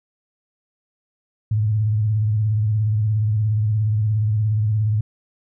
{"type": "tone with vibrato", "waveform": "sine", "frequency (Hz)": 107.3, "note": "A2", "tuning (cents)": -43, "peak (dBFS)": -16, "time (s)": [1.51, 5.01], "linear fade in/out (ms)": 5, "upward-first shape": "triangle", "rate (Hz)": 17, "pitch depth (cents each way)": 81, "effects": []}